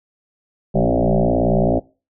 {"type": "tone with frequency modulation", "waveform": "sine", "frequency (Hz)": 207.7, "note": "G#3", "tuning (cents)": 0, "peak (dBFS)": -13, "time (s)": [0.74, 1.8], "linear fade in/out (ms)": 20, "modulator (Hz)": 59, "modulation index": 8, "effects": ["noise-tail reverb RT60 0.3 s tail -20 dB re dry"]}